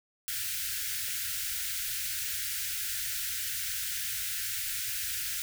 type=band-stop noise; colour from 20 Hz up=white; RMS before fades=-34 dBFS; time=0.28-5.42 s; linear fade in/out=0 ms; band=120 to 1400 Hz; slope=96 dB/octave; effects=none